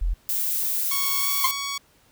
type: tone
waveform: sine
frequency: 42.39 Hz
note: E1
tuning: 49 cents sharp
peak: -20 dBFS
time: 0.01-0.14 s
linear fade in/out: 10 ms
type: noise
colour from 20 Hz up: violet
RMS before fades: -25 dBFS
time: 0.29-1.51 s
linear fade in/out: 0 ms
type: tone with pitch glide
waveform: 10% pulse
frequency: 1108.7 to 1120.3 Hz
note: C#6 to C#6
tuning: 0 to +18 cents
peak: -19 dBFS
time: 0.91-1.78 s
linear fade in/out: 5 ms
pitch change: +18 cents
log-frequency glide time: 1.21-1.27 s
type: tone with exponential decay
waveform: 40% pulse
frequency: 1053 Hz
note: C6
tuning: 11 cents sharp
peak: -14 dBFS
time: 1.44-1.54 s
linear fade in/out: 5 ms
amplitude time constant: 21 ms
effects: pink hiss -59 dBFS RMS until 2.11 s